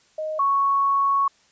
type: tone pair in turn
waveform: sine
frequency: 622.3 / 1108.8 Hz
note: D#5 / C#6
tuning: 0 / 0 cents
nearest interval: minor seventh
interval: 1000 cents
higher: second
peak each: -25 / -17 dBFS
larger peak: second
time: 0.18-0.39 / 0.39-1.28 s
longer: second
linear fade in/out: 5 ms
effects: white hiss -59 dBFS RMS until 1.51 s + resampled to 16000 Hz

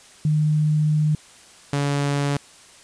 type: tone pair in turn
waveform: sine / sawtooth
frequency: 152.5 / 142.43 Hz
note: D#3 / C#3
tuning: -34 / +47 cents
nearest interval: minor second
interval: 119 cents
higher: first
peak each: -16 dBFS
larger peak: neither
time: 0.25-1.15 / 1.73-2.37 s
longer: first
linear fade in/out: 2 ms
effects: white hiss -48 dBFS RMS until 2.83 s + resampled to 22050 Hz

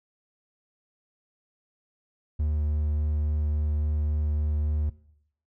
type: tone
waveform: triangle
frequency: 75.3 Hz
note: D2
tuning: 44 cents sharp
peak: -21 dBFS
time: 2.39-4.9 s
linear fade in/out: 10 ms
effects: noise-tail reverb RT60 0.7 s tail -18 dB re dry

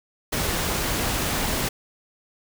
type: noise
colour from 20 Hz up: pink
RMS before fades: -25 dBFS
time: 0.32-1.69 s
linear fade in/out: 10 ms
effects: none

